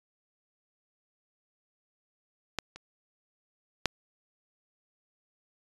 clicks, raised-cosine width 0.2 ms, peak -12 / -27 / -6 dBFS, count 3, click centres 2.587 / 2.76 / 3.857 s, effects resampled to 24000 Hz

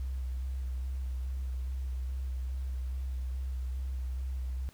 sine tone with vibrato, 64.4 Hz, C2, 27 cents flat, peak -31 dBFS, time 0-4.69 s, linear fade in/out 0 ms, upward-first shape square, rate 2.4 Hz, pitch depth 22 cents each way, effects tanh soft clip ceiling -28 dBFS + pink hiss -60 dBFS RMS until 4.73 s

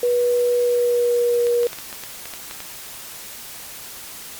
sine tone with pitch glide, 486.5 to 478.4 Hz, B4 to A#4, -26 to +45 cents, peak -15 dBFS, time 0.03-1.67 s, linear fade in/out 2 ms, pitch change -29 cents, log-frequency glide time 0.55-1.41 s
clicks, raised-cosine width 0.2 ms, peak -15 dBFS, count 11, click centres 1.469 / 1.632 / 1.67 / 1.731 / 1.787 / 1.928 / 2.037 / 2.256 / 2.337 / 2.511 / 2.604 s
effects white hiss -36 dBFS RMS until 4.39 s + MP3 96 kbps

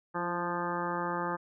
harmonic tone with a mistuned harmonic, 174.61 Hz, F3, in tune, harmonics 1 / 2 / 3 / 4 / 5 / 6 / 7 / 8 / 9 / 10, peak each -39 / -38 / -39 / -45 / -36 / -40 / -37 / -49 / -41 / -47 dBFS, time 0.14-1.37 s, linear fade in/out 20 ms, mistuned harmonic 2, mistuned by -24 cents, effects none

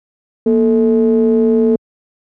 triangle ring-modulated tone, 102.6 Hz, G#2, 21 cents flat, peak -4 dBFS, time 0.46-1.76 s, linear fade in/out 5 ms, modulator 338 Hz, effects high-pass 60 Hz 12 dB/octave

